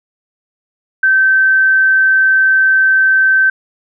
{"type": "tone", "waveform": "sine", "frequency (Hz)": 1547, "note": "G6", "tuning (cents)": -23, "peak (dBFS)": -7, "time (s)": [1.03, 3.5], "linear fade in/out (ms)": 5, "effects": []}